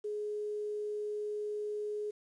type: tone with quantisation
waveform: sine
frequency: 419.4 Hz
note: G#4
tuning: 17 cents sharp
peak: -34 dBFS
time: 0.04-2.11 s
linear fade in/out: 10 ms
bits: 10
effects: resampled to 22050 Hz